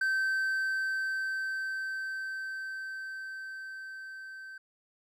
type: tone with level ramp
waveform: triangle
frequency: 1549 Hz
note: G6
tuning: 21 cents flat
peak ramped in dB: -24 to -41 dBFS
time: 0.01-4.58 s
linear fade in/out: 5 ms
effects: none